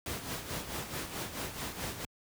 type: noise with tremolo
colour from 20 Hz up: pink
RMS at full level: -36 dBFS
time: 0.06-2.05 s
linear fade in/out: 2 ms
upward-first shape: sine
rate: 4.6 Hz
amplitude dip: 60%
effects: high-pass 60 Hz 12 dB/octave